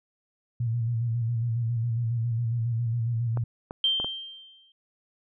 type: tone with vibrato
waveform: sine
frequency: 116.54 Hz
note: A#2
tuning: in tune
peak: -24 dBFS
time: 0.6-3.44 s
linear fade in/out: 5 ms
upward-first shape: square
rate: 7.3 Hz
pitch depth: 48 cents each way
type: clicks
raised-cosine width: 1 ms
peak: -21 dBFS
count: 4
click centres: 3.373 / 3.709 / 4 / 4.045 s
type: tone with exponential decay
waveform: sine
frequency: 3151 Hz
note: G7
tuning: 8 cents sharp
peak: -19 dBFS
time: 3.84-4.72 s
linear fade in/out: 2 ms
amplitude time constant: 190 ms
effects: none